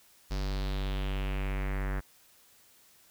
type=tone with low-pass filter sweep; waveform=square; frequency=48.43 Hz; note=G1; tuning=20 cents flat; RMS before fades=-32 dBFS; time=0.3-2.01 s; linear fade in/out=20 ms; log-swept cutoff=5200 to 1700 Hz; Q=3.1; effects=white hiss -61 dBFS RMS until 3.1 s